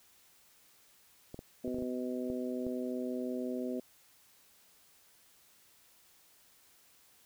clicks, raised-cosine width 2 ms, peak -30 dBFS, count 8, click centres 1.344 / 1.391 / 1.678 / 1.745 / 1.786 / 1.823 / 2.301 / 2.667 s
harmonic tone, 125.7 Hz, B2, 31 cents sharp, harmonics 2 / 3 / 4 / 5, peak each -36 / -40 / -42 / -44 dBFS, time 1.64-3.8 s, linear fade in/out 5 ms
effects white hiss -64 dBFS RMS until 7.25 s

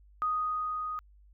sine tone with level ramp, 1244.5 Hz, D#6, in tune, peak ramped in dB -26 to -33 dBFS, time 0.22-0.99 s, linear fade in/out 0 ms, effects added 50 Hz sine -55 dBFS peak until 1.33 s

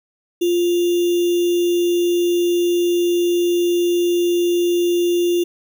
sine tone with sample-and-hold, 349.2 Hz, F4, in tune, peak -14 dBFS, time 0.41-5.44 s, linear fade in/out 10 ms, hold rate 3150 Hz, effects none

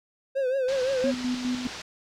triangle tone with vibrato, 525 Hz, C5, 6 cents sharp, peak -21 dBFS, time 0.35-1.12 s, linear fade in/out 20 ms, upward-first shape triangle, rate 5.8 Hz, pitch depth 100 cents each way
white low-pass noise, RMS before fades -39 dBFS, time 0.68-1.82 s, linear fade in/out 5 ms, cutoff 5500 Hz, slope 24 dB/octave
sine tone with tremolo, 250 Hz, B3, 21 cents sharp, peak -24 dBFS, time 1.04-1.67 s, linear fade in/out 0 ms, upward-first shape square, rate 4.9 Hz, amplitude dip 55%
effects none

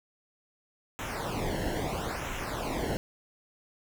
brown noise with flanger, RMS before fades -33 dBFS, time 0.99-2.97 s, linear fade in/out 0 ms, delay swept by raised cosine 0.21 to 0.84 ms, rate 0.76 Hz, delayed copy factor -0.8, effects none

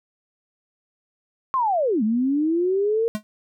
sine linear two-way sweep, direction down then up, 1091 to 207.7 to 466 Hz, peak -18 dBFS, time 1.54-3.08 s, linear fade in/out 0 ms, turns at 2.03 s
square tone with exponential decay, 212.7 Hz, G#3, 42 cents sharp, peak -20 dBFS, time 3.15-3.23 s, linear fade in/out 0 ms, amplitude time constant 17 ms
effects none

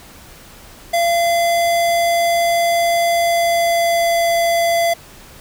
square tone with pitch glide, 683 to 678.7 Hz, F5 to F5, -39 to -50 cents, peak -14 dBFS, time 0.93-4.94 s, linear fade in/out 10 ms, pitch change -11 cents, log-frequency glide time 3.12-4.29 s, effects pink hiss -41 dBFS RMS until 5.4 s

